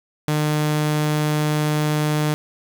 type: tone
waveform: sawtooth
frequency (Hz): 151.3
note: D#3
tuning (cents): -48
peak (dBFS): -14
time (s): 0.28-2.34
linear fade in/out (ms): 0
effects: 7-bit